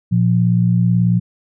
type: tone pair together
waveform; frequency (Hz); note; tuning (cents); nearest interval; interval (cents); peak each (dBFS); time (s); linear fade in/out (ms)
sine; 117.6 / 175.95; A#2 / F3; +16 / +13; perfect fifth; 697; -14; 0.11-1.2; 20
effects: none